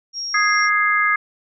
sine tone, 5588 Hz, F8, in tune, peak -24 dBFS, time 0.13-0.7 s, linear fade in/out 50 ms
sine chord, Ab major, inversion second, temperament equal, 1244.5 / 1661.2 / 2093 Hz, Eb6 / Ab6 / C7, 0 / 0 / 0 cents, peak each -19 dBFS, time 0.34-1.16 s, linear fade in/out 5 ms
effects none

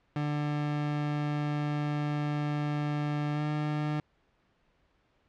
30% pulse tone with pitch glide, 147.9 to 150.22 Hz, D3 to D3, +13 to +39 cents, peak -26 dBFS, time 0.16-4 s, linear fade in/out 2 ms, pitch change +26 cents, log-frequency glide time 3.33-3.42 s, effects pink hiss -70 dBFS RMS until 5.28 s + low-pass 3000 Hz 12 dB/octave

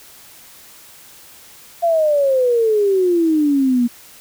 sine exponential sweep, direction down, 693 to 235.6 Hz, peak -12 dBFS, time 1.82-3.88 s, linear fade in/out 20 ms, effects white hiss -43 dBFS RMS until 4.2 s

